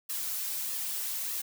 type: noise with flanger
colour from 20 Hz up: blue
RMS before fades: -34 dBFS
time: 0.09-1.42 s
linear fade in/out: 10 ms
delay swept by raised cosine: 1.3 to 3.7 ms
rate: 1.6 Hz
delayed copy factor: -0.55
effects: none